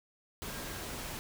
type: tone in noise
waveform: sine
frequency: 1613 Hz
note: G6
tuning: 49 cents sharp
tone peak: -52 dBFS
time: 0.49-0.82 s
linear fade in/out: 0 ms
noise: pink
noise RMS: -41 dBFS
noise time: 0.42-1.19 s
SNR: -14 dB
effects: none